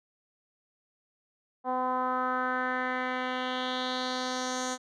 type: tone with low-pass filter sweep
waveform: 10% pulse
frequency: 254.4 Hz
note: C4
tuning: 48 cents flat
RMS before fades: -31 dBFS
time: 1.64-4.78 s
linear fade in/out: 50 ms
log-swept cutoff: 860 to 7100 Hz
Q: 3
effects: none